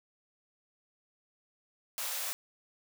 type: high-pass noise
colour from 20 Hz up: white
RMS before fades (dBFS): -36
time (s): 1.98-2.33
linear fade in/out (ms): 0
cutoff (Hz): 490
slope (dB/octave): 96
effects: none